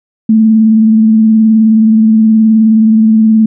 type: tone with vibrato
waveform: sine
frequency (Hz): 220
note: A3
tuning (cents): 0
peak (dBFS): -3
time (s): 0.29-3.46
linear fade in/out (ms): 5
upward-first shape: triangle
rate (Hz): 19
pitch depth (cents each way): 37
effects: none